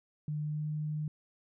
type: tone with pitch glide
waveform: sine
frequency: 150.6 to 152.09 Hz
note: D3 to D#3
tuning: +44 to -39 cents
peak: -32 dBFS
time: 0.28-1.08 s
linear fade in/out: 2 ms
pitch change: +17 cents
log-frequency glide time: 0.46-0.66 s
effects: none